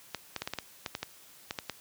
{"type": "clicks", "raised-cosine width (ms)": 0.2, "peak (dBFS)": -16, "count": 12, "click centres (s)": [0.147, 0.363, 0.42, 0.475, 0.536, 0.587, 0.862, 0.951, 1.03, 1.509, 1.588, 1.697], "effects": ["white hiss -55 dBFS RMS until 1.8 s", "high-pass 60 Hz 12 dB/octave"]}